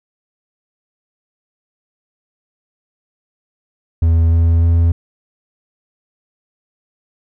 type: tone with pitch steps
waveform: triangle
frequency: 82.41 / 83.22 / 84.04 Hz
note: E2 / E2 / E2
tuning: 0 / +17 / +34 cents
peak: -7 dBFS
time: 4.02-4.92 s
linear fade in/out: 5 ms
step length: 300 ms
effects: none